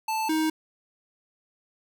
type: tone pair in turn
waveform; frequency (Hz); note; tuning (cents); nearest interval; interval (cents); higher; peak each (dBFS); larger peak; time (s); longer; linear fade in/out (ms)
square; 880 / 314.9; A5 / D#4; 0 / +21; octave + tritone; 1779; first; -26 / -23; second; 0.08-0.29 / 0.29-0.5; neither; 5
effects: none